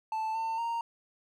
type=tone with pitch steps; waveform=triangle; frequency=880 / 900 / 928 Hz; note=A5 / A5 / A#5; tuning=0 / +39 / -8 cents; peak=-28 dBFS; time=0.12-0.81 s; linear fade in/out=2 ms; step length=230 ms; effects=none